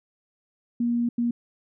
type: tone bursts at uneven times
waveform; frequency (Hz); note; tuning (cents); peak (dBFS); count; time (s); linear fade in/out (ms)
sine; 237.5; A#3; +33; -21; 2; 0.8-1.09 / 1.18-1.31; 5
effects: none